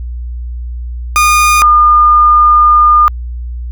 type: tone pair in turn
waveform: 30% pulse / sine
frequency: 1221 / 1211.9 Hz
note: D#6 / D#6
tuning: -33 / -46 cents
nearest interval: unison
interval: 13 cents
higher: first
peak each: -3 dBFS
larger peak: neither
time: 1.16-1.62 / 1.62-3.08 s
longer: second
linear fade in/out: 0 ms
effects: added 60 Hz sine -18 dBFS peak until 3.71 s